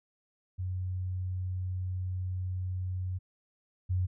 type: tone pair in turn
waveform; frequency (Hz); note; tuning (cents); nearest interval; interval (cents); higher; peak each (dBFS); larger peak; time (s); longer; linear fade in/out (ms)
sine; 92 / 91.63; F#2 / F#2; -9 / -16; unison; 7; first; -31 / -26; second; 0.58-3.19 / 3.89-4.07; first; 20
effects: none